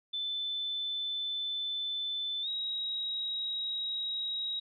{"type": "tone with pitch glide", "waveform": "sine", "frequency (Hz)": [3520, 3816], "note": ["A7", "A#7"], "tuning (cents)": [0, 40], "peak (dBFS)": -32, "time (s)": [0.13, 4.6], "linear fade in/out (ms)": 10, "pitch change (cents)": 140, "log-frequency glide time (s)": [2.42, 2.48], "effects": []}